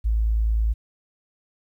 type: tone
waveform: sine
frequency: 54.9 Hz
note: A1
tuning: 3 cents flat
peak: -18 dBFS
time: 0.04-0.74 s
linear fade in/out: 20 ms
effects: 10-bit